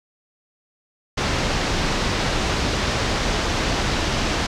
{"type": "low-pass noise", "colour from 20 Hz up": "pink", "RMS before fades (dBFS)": -22, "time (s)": [1.17, 4.47], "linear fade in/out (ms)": 10, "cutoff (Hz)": 6100, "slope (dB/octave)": 24, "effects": []}